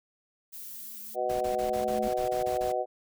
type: noise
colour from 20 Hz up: violet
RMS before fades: -42 dBFS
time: 0.52-1.16 s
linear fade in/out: 20 ms
type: tone with exponential growth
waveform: sine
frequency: 217.7 Hz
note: A3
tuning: 18 cents flat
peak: -32 dBFS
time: 0.56-2.08 s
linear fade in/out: 2 ms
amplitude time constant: 330 ms
type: harmonic tone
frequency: 124.4 Hz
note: B2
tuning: 13 cents sharp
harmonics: 3 / 4 / 5 / 6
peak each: -35 / -32 / -31 / -31 dBFS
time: 1.14-2.86 s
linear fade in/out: 50 ms
type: noise bursts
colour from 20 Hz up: pink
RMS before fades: -42 dBFS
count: 10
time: 1.29-2.724 s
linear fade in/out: 10 ms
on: 120 ms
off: 26 ms
effects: none